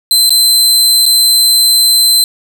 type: tone with dropouts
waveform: sawtooth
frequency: 4080 Hz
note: C8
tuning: 44 cents flat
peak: -3 dBFS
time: 0.11-2.24 s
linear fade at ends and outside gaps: 1 ms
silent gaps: 0.294-0.305 / 1.056-1.062 s
effects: none